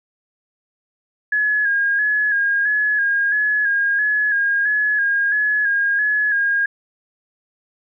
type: tone with vibrato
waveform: sine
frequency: 1661.2 Hz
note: G#6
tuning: in tune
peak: -15 dBFS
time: 1.32-6.66 s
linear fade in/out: 5 ms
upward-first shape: square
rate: 1.5 Hz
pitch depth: 38 cents each way
effects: none